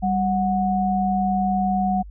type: tone pair together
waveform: sine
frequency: 194.8 / 735.5 Hz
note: G3 / F#5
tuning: -11 / -11 cents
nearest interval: octave + major seventh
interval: 2300 cents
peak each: -21 dBFS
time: 0.02-2.03 s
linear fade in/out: 20 ms
effects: added 50 Hz sine -36 dBFS peak until 2.1 s